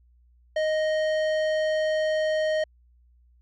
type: tone with tanh clipping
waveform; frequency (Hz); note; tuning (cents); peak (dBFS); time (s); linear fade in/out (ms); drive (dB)
sine; 622.3; D#5; 0; -24; 0.56-2.64; 5; 14
effects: added 60 Hz sine -56 dBFS peak until 3.41 s